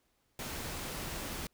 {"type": "noise", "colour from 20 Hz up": "pink", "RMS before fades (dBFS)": -40, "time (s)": [0.39, 1.47], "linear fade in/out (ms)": 2, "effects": ["pink hiss -75 dBFS RMS until 1.53 s"]}